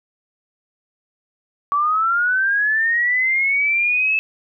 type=linear sweep; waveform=sine; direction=up; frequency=1134 to 2620 Hz; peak=-15 dBFS; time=1.72-4.19 s; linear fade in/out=0 ms; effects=none